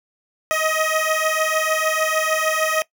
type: beating tone pair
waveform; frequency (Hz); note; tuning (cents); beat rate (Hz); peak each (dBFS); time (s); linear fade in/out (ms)
15% pulse; 627 / 633.6; D#5 / D#5; +13 / +31; 6.6; -15; 0.51-2.82; 0
effects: noise-tail reverb RT60 0.1 s tail -20 dB re dry